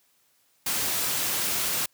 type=noise; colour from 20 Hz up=white; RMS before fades=-27 dBFS; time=0.66-1.86 s; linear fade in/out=5 ms; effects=white hiss -66 dBFS RMS until 1.93 s + high-pass 80 Hz 12 dB/octave